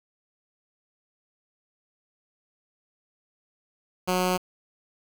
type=tone; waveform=10% pulse; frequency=182.6 Hz; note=F#3; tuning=23 cents flat; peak=-14 dBFS; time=4.07-4.38 s; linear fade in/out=20 ms; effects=7-bit